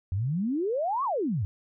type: exponential two-way sweep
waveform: sine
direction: up then down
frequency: 87.31 to 1160 to 87.31 Hz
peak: -25 dBFS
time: 0.12-1.45 s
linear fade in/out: 0 ms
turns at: 1.04 s
effects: none